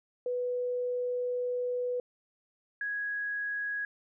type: tone pair in turn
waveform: sine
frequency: 493.9 / 1661.3 Hz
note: B4 / G#6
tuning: 0 / 0 cents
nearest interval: octave + major sixth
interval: 2100 cents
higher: second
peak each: -29 / -31 dBFS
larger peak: first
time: 0.26-2 / 2.81-3.85 s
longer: first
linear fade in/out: 2 ms
effects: none